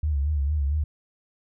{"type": "tone with vibrato", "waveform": "sine", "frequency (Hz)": 72.8, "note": "D2", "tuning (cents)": -15, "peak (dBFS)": -21, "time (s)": [0.03, 0.84], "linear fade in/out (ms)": 5, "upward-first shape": "sine", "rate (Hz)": 4.4, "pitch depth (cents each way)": 99, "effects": []}